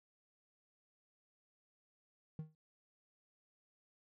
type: tone with exponential decay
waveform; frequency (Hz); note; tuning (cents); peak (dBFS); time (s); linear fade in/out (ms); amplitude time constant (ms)
triangle; 156.3; D#3; +8; -36; 2.39-2.55; 2; 34
effects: none